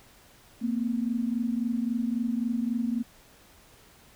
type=tone pair together; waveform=sine; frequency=228.9 / 252.6 Hz; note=A#3 / B3; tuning=-31 / +39 cents; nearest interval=major second; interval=170 cents; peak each=-27 / -30 dBFS; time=0.61-3.03 s; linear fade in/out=20 ms; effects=pink hiss -56 dBFS RMS until 4.15 s